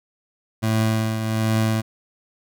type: tone with tremolo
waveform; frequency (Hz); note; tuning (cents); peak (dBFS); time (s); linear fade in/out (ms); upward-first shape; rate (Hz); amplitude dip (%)
25% pulse; 110.5; A2; +8; -13; 0.62-1.82; 20; triangle; 1.3; 55
effects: none